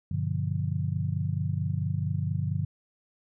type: chord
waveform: sine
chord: G dominant seventh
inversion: none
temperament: just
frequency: 98 / 122.5 / 147 / 176.4 Hz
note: G2 / B2 / D3 / F3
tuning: 0 / -14 / +2 / +18 cents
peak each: -30 / -34 / -30 / -35 dBFS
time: 0.11-2.65 s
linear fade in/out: 5 ms
effects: none